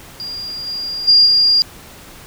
sine tone with level steps, 4810 Hz, D8, 41 cents sharp, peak -24 / -21 / -6 / -9 dBFS, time 0.2-1.62 s, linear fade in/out 0 ms, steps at 0.66 / 1.07 / 1.25 s, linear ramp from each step 20 ms, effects pink hiss -39 dBFS RMS until 2.26 s

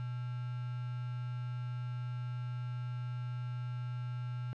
sine tone with quantisation, 122.9 Hz, B2, 8 cents flat, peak -36 dBFS, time 0-4.53 s, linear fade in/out 0 ms, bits 8, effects low-pass 3000 Hz 12 dB/octave

